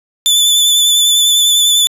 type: tone with vibrato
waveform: sawtooth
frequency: 3500 Hz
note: A7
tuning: 10 cents flat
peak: -5 dBFS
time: 0.26-1.87 s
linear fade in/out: 0 ms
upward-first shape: sine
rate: 10 Hz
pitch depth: 27 cents each way
effects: resampled to 32000 Hz